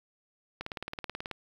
click train, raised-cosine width 0.3 ms, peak -20 dBFS, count 14, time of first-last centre 0.61-1.313 s, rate 18.5 Hz, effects 8-bit

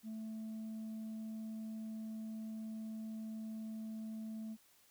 sine tone, 219.7 Hz, A3, 2 cents flat, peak -39 dBFS, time 0.03-4.57 s, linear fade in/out 50 ms, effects tanh soft clip ceiling -41 dBFS + white hiss -68 dBFS RMS until 4.9 s

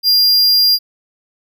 square tone, 4800 Hz, D8, 37 cents sharp, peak -9 dBFS, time 0.03-0.79 s, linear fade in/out 50 ms, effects none

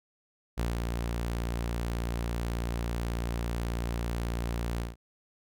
sawtooth tone with ADSR envelope, 58.27 Hz, A#1, in tune, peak -23 dBFS, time 0.57-4.96 s, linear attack 21 ms, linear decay 160 ms, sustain -3 dB, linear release 160 ms, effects none

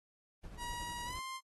brown noise with tremolo, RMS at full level -47 dBFS, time 0.43-1.2 s, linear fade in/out 10 ms, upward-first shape sine, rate 11 Hz, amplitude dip 35%
sawtooth tone with pitch glide, 958 to 1050.8 Hz, A#5 to C6, +47 to +7 cents, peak -37 dBFS, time 0.57-1.41 s, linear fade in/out 50 ms, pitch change +160 cents, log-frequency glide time 1.05-1.19 s
effects AAC 32 kbps

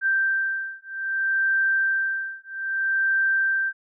sine beating tone pair, 1568 / 1568.62 Hz, G6 / G6, 0 / +1 cents, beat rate 0.62 Hz, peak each -24 dBFS, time 0.01-3.73 s, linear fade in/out 50 ms, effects none

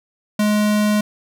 square tone, 210 Hz, G#3, 19 cents sharp, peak -15 dBFS, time 0.39-1.01 s, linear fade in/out 5 ms, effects none

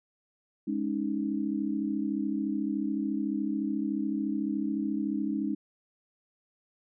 sine chord, Ab suspended fourth, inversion none, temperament equal, 207.7 / 277.2 / 311.1 Hz, Ab3 / Db4 / Eb4, 0 / 0 / 0 cents, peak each -32 dBFS, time 0.67-5.55 s, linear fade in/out 10 ms, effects none

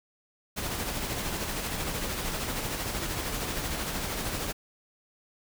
pink noise with tremolo, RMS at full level -31 dBFS, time 0.56-4.53 s, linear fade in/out 20 ms, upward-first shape sine, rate 13 Hz, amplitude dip 35%, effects none

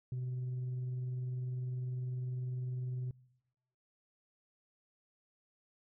sine tone with tremolo, 126.3 Hz, B2, 39 cents sharp, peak -32 dBFS, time 0.12-3.11 s, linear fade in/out 2 ms, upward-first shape sine, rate 20 Hz, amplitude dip 25%, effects noise-tail reverb RT60 1.0 s tail -26 dB re dry + tanh soft clip ceiling -34 dBFS

